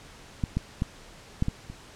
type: clicks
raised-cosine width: 5 ms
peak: -13 / -13 / -13 / -11 / -14 / -26 dBFS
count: 6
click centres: 0.438 / 0.57 / 0.821 / 1.424 / 1.484 / 1.7 s
effects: pink hiss -49 dBFS RMS until 1.95 s + low-pass 8000 Hz 12 dB/octave